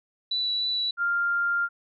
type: tone with vibrato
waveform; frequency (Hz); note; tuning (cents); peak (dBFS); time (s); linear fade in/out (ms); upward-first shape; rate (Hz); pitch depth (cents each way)
sine; 3951; B7; 0; -24; 0.31-0.91; 5; triangle; 3.4; 10
type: tone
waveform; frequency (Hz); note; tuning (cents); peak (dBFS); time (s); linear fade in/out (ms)
sine; 1396.9; F6; 0; -22; 0.97-1.69; 50
effects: none